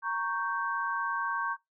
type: chord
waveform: sine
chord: G diminished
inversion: first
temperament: equal with one note detuned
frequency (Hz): 932.3 / 1108.7 / 1559.9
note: Bb5 / Db6 / G6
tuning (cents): 0 / 0 / -9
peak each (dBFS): -35 / -32 / -33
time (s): 0.02-1.57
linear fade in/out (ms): 50
effects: noise-tail reverb RT60 0.2 s tail -25 dB re dry